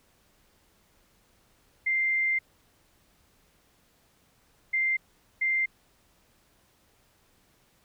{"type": "tone bursts at uneven times", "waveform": "sine", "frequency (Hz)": 2093, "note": "C7", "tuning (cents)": 0, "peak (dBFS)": -23, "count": 3, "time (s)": [[1.86, 2.39], [4.73, 4.97], [5.41, 5.66]], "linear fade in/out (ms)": 10, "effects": ["pink hiss -65 dBFS RMS until 7.84 s"]}